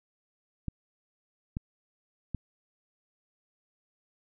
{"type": "clicks", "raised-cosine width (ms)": 5, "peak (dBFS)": -20, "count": 3, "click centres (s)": [0.683, 1.569, 2.347], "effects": []}